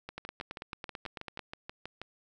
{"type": "two click trains", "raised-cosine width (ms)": 0.3, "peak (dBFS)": [-24, -23], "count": [13, 12], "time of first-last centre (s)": [[0.09, 2.016], [0.18, 1.393]], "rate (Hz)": [6.23, 9.07], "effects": []}